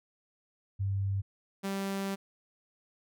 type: tone pair in turn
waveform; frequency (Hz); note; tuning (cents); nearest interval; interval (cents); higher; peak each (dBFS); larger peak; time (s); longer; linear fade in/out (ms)
sine / sawtooth; 98.2 / 195.72; G2 / G3; +4 / -2; octave; 1194; second; -28 / -28; neither; 0.79-1.22 / 1.63-2.16; second; 20
effects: none